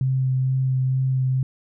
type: tone with vibrato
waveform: sine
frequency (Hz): 130.81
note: C3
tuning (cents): 0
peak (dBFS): -18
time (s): 0.01-1.43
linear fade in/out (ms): 2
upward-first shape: sine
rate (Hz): 2.2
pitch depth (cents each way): 12
effects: none